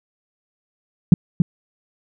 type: tone with echo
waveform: sine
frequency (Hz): 171.5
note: F3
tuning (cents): -31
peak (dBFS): -3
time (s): 1.12-1.14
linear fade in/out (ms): 2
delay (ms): 280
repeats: 1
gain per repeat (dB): -6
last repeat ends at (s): 1.42
effects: none